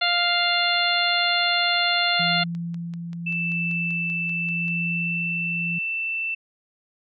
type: harmonic tone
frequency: 699 Hz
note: F5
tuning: 1 cent sharp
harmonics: 1 / 2 / 3 / 4 / 5 / 6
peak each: -26 / -26 / -26 / -26 / -26 / -26 dBFS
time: 0.01-2.44 s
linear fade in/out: 10 ms
type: tone with tremolo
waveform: sine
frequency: 170 Hz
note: F3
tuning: 46 cents flat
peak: -26 dBFS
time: 2.19-5.79 s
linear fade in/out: 10 ms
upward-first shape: sine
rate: 0.85 Hz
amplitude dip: 35%
type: click train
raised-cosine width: 0.2 ms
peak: -29 dBFS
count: 12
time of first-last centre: 2.55-4.682 s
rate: 5.16 Hz
type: tone with pitch glide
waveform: sine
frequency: 2649 to 2667 Hz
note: E7 to E7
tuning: +8 to +20 cents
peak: -24 dBFS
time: 3.26-6.35 s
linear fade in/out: 10 ms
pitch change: +12 cents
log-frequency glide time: 4.35-5.21 s
effects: none